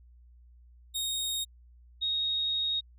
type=tone pair in turn; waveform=sawtooth / sine; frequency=3729 / 3748 Hz; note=A#7 / A#7; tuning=0 / +9 cents; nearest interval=unison; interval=9 cents; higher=second; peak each=-27 dBFS; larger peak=neither; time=0.94-1.45 / 2.01-2.81 s; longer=second; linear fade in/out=20 ms; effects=added 60 Hz sine -53 dBFS peak until 2.98 s